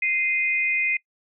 sine tone pair together, 2087 / 2482 Hz, C7 / D#7, -5 / -5 cents, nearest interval minor third, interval 300 cents, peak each -23 / -23 dBFS, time 0.02-0.97 s, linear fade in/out 5 ms, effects noise-tail reverb RT60 0.1 s tail -24 dB re dry

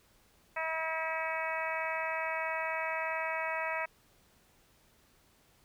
harmonic tone, 321.5 Hz, E4, 43 cents flat, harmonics 2 / 3 / 4 / 5 / 6 / 7 / 8, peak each -38 / -38 / -41 / -42 / -39 / -40 / -42 dBFS, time 0.56-3.86 s, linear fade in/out 10 ms, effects pink hiss -66 dBFS RMS until 5.64 s

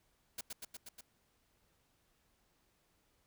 white noise with echo, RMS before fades -42 dBFS, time 0.38-0.41 s, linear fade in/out 5 ms, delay 120 ms, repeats 5, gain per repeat -2 dB, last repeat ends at 1.01 s, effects pink hiss -75 dBFS RMS until 3.26 s

